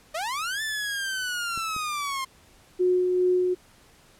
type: linear two-way sweep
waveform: sawtooth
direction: up then down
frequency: 592 to 1773 to 1051 Hz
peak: -24 dBFS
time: 0.14-2.25 s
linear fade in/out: 10 ms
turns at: 0.62 s
type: clicks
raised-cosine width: 3 ms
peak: -28 dBFS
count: 2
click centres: 1.576 / 1.764 s
type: tone with tremolo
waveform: sine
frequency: 363.5 Hz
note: F#4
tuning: 31 cents flat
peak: -18 dBFS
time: 2.79-3.55 s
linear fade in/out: 20 ms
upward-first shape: sine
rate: 2.5 Hz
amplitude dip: 30%
effects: pink hiss -56 dBFS RMS until 4.19 s + low-pass 12000 Hz 12 dB/octave